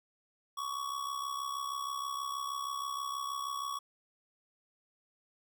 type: tone with amplitude modulation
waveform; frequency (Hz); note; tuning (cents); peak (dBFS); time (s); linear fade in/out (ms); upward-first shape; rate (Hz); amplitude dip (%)
square; 1122; C#6; +21; -33; 0.57-3.79; 10; sine; 66.3; 65
effects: none